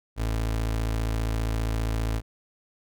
30% pulse tone, 55 Hz, A1, in tune, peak -22 dBFS, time 0.16-2.22 s, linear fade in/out 50 ms, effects none

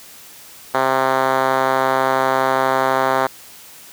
5% pulse tone with band-pass filter, 132.2 Hz, C3, 18 cents sharp, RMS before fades -17 dBFS, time 0.74-3.27 s, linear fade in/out 5 ms, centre 810 Hz, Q 0.85, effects white hiss -41 dBFS RMS until 3.92 s + high-pass 60 Hz 12 dB/octave

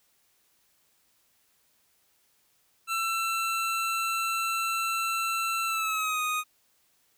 25% pulse tone with pitch glide, 1340 to 1243.1 Hz, E6 to D#6, +28 to -2 cents, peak -23 dBFS, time 2.87-6.44 s, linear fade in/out 50 ms, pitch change -130 cents, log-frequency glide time 5.66-6.21 s, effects white hiss -68 dBFS RMS until 7.17 s

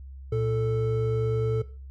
triangle tone pair together, 116.54 / 440 Hz, A#2 / A4, 0 / 0 cents, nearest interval octave + major seventh, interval 2300 cents, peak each -24 dBFS, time 0.32-1.62 s, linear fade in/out 5 ms, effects noise-tail reverb RT60 0.4 s tail -17 dB re dry + added 67 Hz sine -39 dBFS peak until 1.9 s

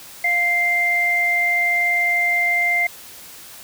sine tone pair together, 698.5 / 2093 Hz, F5 / C7, 0 / 0 cents, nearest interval octave + perfect fifth, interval 1900 cents, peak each -25 / -16 dBFS, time 0.24-2.87 s, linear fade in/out 5 ms, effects white hiss -40 dBFS RMS until 3.63 s

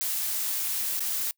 blue noise with dropouts, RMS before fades -29 dBFS, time 0.01-1.31 s, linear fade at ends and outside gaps 0 ms, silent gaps 0.994-1.005 s, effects noise-tail reverb RT60 0.1 s tail -25 dB re dry

